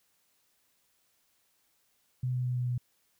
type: tone with pitch steps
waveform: sine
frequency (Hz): 126.4 / 125.6 / 124.8 / 124.01 / 123.23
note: B2 / B2 / B2 / B2 / B2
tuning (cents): +41 / +30 / +19 / +8 / -3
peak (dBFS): -28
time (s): 2.23-2.78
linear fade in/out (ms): 5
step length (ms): 110
effects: white hiss -72 dBFS RMS until 3.19 s